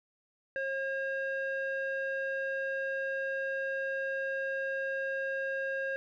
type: tone with low-pass filter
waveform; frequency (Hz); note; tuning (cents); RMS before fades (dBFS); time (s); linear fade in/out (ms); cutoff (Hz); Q
square; 540; C#5; -45; -34; 0.56-5.96; 0; 1900; 7
effects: none